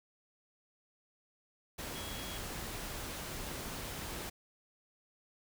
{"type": "tone in noise", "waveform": "sine", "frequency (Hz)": 3322, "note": "G#7", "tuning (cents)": 0, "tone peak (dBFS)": -48, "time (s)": [1.95, 2.38], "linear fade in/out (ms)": 10, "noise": "pink", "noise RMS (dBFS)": -42, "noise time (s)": [1.78, 4.3], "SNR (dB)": -9, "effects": []}